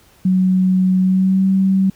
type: tone with pitch glide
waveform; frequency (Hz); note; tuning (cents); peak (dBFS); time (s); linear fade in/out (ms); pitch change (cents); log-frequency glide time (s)
sine; 185.9 to 191.57; F#3 to G3; +8 to -40; -11; 0.25-1.9; 5; +52; 1-1.47
effects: pink hiss -51 dBFS RMS until 1.95 s